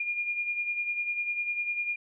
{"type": "beating tone pair", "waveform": "sine", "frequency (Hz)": [2417, 2427], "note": ["D7", "D#7"], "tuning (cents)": [49, -44], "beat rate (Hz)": 10, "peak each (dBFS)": [-29, -37], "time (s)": [0, 1.96], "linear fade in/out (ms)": 5, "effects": []}